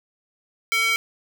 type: tone with high-pass filter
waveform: square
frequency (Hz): 451.1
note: A4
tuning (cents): +43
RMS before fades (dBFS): -21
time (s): 0.72-0.96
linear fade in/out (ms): 0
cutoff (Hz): 2000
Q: 3.9
effects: none

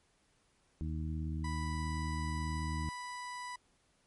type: harmonic tone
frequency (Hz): 78.5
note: D#2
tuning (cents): +16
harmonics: 1 / 2 / 3 / 4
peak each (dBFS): -36 / -40 / -45 / -46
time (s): 0.81-2.89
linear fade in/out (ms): 0
type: tone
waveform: 30% pulse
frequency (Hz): 987.8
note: B5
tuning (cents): 0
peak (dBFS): -38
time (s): 1.44-3.56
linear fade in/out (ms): 5
effects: pink hiss -72 dBFS RMS until 4.06 s + MP3 48 kbps

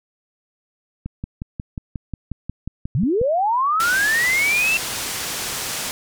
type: click train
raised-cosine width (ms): 5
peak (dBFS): -15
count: 13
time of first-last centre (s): 1.06-3.214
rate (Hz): 5.57
type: linear sweep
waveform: sine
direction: up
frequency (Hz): 104.8 to 2710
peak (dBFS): -16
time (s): 2.95-4.77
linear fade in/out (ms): 0
type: low-pass noise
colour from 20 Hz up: white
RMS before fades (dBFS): -27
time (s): 3.8-5.91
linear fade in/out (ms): 0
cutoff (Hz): 9200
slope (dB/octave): 12
effects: none

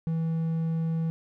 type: tone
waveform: triangle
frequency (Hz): 163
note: E3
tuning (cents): -19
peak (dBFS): -23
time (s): 0.07-1.1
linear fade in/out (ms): 0
effects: none

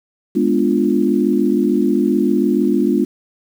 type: chord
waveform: sine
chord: G# diminished seventh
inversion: none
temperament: equal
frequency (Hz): 207.7 / 246.9 / 293.7 / 349.2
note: G#3 / B3 / D4 / F4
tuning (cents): 0 / 0 / 0 / 0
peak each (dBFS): -18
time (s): 0.35-3.05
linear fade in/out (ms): 10
effects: 7-bit

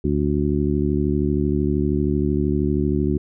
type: harmonic tone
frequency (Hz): 72.9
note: D2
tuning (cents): -12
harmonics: 1 / 2 / 3 / 4 / 5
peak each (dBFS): -24 / -24 / -24 / -24 / -24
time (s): 0.04-3.18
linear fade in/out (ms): 5
effects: none

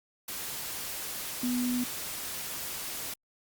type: tone in noise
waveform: sine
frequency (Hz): 246.9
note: B3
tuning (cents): 0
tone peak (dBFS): -27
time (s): 1.43-1.84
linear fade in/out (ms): 5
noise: white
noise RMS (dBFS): -37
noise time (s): 0.28-3.14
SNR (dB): +7
effects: Opus 48 kbps

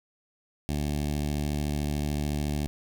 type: tone with notch filter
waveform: 15% pulse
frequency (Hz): 73.7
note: D2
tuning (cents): +7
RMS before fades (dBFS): -29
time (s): 0.69-2.67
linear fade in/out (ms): 0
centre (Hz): 1300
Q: 0.79
effects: none

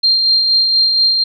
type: tone with tremolo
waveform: sine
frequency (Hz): 4186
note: C8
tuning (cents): 0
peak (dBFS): -8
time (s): 0.03-1.24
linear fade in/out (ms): 10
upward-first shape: sine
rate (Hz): 4.2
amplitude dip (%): 35
effects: none

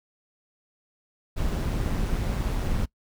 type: noise with amplitude modulation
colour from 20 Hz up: brown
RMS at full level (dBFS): -24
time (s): 1.36-2.86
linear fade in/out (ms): 20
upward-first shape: sine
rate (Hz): 184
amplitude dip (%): 50
effects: noise-tail reverb RT60 0.1 s tail -22 dB re dry

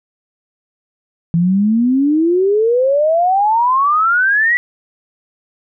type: exponential sweep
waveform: sine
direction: up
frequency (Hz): 164.81 to 1975.5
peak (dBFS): -10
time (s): 1.34-4.57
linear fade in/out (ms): 0
effects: none

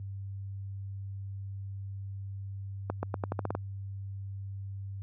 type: accelerating click train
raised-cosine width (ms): 1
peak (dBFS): -17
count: 9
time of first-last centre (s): 2.9-3.551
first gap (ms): 130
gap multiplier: 0.86
effects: added 98 Hz sine -35 dBFS peak until 5.02 s + high-pass 80 Hz 12 dB/octave

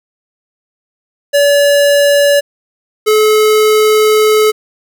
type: tone pair in turn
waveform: square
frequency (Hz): 572 / 429.8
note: D5 / A4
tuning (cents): -46 / -41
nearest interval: perfect fourth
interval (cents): 495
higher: first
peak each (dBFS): -7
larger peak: neither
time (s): 1.33-2.41 / 3.06-4.52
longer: second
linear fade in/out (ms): 20
effects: none

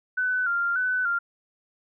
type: tone with vibrato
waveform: sine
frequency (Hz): 1447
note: F#6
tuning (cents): -39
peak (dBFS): -22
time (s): 0.17-1.19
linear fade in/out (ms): 10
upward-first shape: square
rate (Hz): 1.7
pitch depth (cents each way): 65
effects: none

